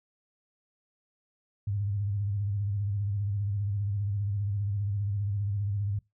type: tone with vibrato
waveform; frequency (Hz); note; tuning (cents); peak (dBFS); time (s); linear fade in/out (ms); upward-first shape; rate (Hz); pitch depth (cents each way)
sine; 101.2; G#2; -44; -27; 1.67-5.99; 5; square; 15; 53
effects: noise-tail reverb RT60 0.2 s tail -23 dB re dry